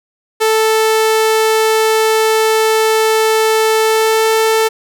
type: tone with pitch glide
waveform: sawtooth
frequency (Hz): 440 to 442.8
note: A4 to A4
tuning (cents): 0 to +11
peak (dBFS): -6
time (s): 0.4-4.69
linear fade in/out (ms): 20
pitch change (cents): +11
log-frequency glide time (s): 3.82-4.28
effects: none